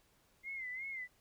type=tone with vibrato; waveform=sine; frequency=2083 Hz; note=C7; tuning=8 cents flat; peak=-40 dBFS; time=0.43-1.08 s; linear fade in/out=50 ms; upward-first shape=sine; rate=2.8 Hz; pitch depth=85 cents each way; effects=pink hiss -71 dBFS RMS until 1.2 s